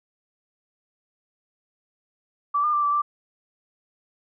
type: tone with pitch steps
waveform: sine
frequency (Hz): 1159 / 1207 / 1178 / 1161 / 1175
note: D6 / D6 / D6 / D6 / D6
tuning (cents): -23 / +47 / +5 / -20 / +1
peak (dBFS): -19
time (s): 2.54-3.02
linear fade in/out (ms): 10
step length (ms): 96
effects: none